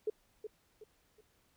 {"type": "tone with echo", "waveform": "sine", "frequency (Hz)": 428.9, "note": "A4", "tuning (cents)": -44, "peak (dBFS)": -30, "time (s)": [0.07, 0.1], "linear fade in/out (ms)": 5, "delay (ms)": 370, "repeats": 3, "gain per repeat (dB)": -9, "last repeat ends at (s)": 1.21, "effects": ["pink hiss -72 dBFS RMS until 1.56 s"]}